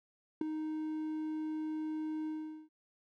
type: tone with ADSR envelope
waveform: triangle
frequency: 311.1 Hz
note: D#4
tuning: in tune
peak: -24 dBFS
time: 0.41-2.69 s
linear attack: 4 ms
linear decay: 7 ms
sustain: -9 dB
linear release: 420 ms
effects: none